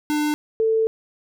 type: tone pair in turn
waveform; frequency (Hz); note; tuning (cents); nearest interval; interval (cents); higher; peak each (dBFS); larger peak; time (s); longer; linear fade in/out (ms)
square / sine; 299.6 / 444.6; D4 / A4; +35 / +18; perfect fifth; 683; second; -20 / -16; second; 0.1-0.34 / 0.6-0.87; second; 0
effects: none